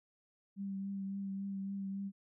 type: tone with vibrato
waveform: sine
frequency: 196 Hz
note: G3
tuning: in tune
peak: -37 dBFS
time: 0.56-2.12 s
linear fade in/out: 50 ms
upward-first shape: triangle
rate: 3.6 Hz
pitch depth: 23 cents each way
effects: none